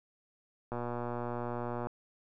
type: click train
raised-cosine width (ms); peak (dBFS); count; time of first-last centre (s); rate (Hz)
1; -23; 139; 0.72-1.87; 120
effects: none